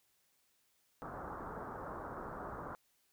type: low-pass noise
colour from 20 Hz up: white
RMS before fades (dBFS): -45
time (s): 1.02-2.75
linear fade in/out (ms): 0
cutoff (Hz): 1400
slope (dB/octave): 48
effects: white hiss -75 dBFS RMS until 3.12 s